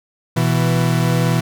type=tone pair together; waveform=40% pulse; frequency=123.28 / 165.1 Hz; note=B2 / E3; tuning=-3 / +3 cents; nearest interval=perfect fourth; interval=506 cents; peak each=-16 dBFS; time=0.36-1.41 s; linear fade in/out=10 ms; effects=none